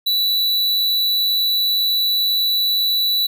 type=tone; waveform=square; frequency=3951 Hz; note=B7; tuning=in tune; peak=-16 dBFS; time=0.06-3.27 s; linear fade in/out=10 ms; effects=none